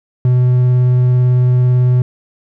triangle tone with vibrato, 125.1 Hz, B2, 23 cents sharp, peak -6 dBFS, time 0.25-2.02 s, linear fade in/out 2 ms, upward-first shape triangle, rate 18 Hz, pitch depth 10 cents each way, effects none

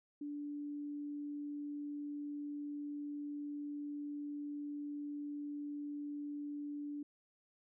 sine tone, 291.3 Hz, D4, 14 cents flat, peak -40 dBFS, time 0.21-7.03 s, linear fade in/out 5 ms, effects none

